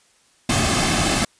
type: noise with comb filter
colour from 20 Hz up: pink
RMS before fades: -19 dBFS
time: 0.49-1.25 s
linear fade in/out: 5 ms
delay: 2.1 ms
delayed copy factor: -0.6
effects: white hiss -58 dBFS RMS until 1.39 s + resampled to 22050 Hz